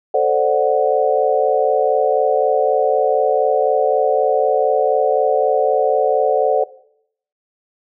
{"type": "chord", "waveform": "sine", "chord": "D dominant seventh", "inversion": "second", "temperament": "equal", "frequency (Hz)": [440, 523.3, 587.3, 740], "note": ["A4", "C5", "D5", "F#5"], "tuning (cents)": [0, 0, 0, 0], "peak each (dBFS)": -18, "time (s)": [0.14, 6.64], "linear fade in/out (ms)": 5, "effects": ["noise-tail reverb RT60 0.7 s tail -19 dB re dry"]}